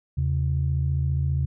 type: tone pair together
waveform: sine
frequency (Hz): 80.71 / 135.6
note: E2 / C#3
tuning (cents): -36 / -38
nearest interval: major sixth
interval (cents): 898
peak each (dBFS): -23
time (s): 0.17-1.46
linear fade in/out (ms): 10
effects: tanh soft clip ceiling -14 dBFS